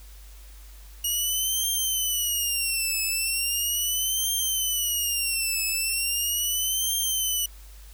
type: tone with vibrato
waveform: 10% pulse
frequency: 2873 Hz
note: F7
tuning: 48 cents sharp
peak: -16 dBFS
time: 1.04-7.46 s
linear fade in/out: 5 ms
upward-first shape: triangle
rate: 0.38 Hz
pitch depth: 180 cents each way
effects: added 50 Hz sine -43 dBFS peak until 7.93 s + white hiss -53 dBFS RMS until 7.93 s